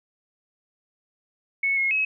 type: tone with pitch steps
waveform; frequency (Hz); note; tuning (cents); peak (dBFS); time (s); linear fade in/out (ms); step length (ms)
sine; 2204 / 2163 / 2563; C#7 / C#7 / E7; -11 / -43 / -49; -20; 1.63-2.05; 5; 140
effects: none